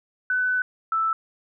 sine tone pair in turn, 1502 / 1320.1 Hz, F#6 / E6, +26 / +2 cents, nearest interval major second, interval 224 cents, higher first, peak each -20 dBFS, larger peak neither, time 0.3-0.62 / 0.92-1.13 s, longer first, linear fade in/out 2 ms, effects none

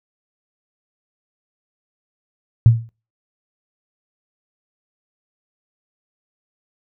sine tone with exponential decay, 114.8 Hz, A#2, 26 cents flat, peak -3 dBFS, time 2.66-2.89 s, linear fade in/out 0 ms, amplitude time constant 48 ms, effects noise-tail reverb RT60 0.3 s tail -18 dB re dry

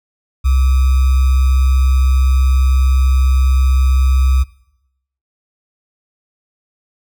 sine tone with sample-and-hold, 65.41 Hz, C2, in tune, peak -9 dBFS, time 0.44-4.44 s, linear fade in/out 20 ms, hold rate 1225 Hz, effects noise-tail reverb RT60 0.8 s tail -20 dB re dry

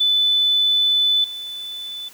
sine tone with level steps, 3498 Hz, A7, 11 cents flat, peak -14 / -28 dBFS, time 0-2.09 s, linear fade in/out 10 ms, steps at 1.24 s, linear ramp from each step 2 ms, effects white hiss -46 dBFS RMS until 2.13 s

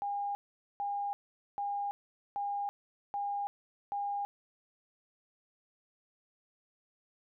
sine tone bursts, 810 Hz, G#5, 43 cents flat, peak -32 dBFS, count 6, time 0.02-4.25 s, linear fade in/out 0 ms, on 330 ms, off 450 ms, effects none

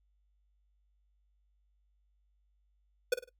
square tone with echo, 494.5 Hz, B4, 2 cents sharp, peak -24 dBFS, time 3.12-3.14 s, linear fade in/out 5 ms, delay 51 ms, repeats 3, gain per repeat -10 dB, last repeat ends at 3.293 s, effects noise-tail reverb RT60 0.1 s tail -18 dB re dry + added 50 Hz sine -69 dBFS peak until 3.39 s

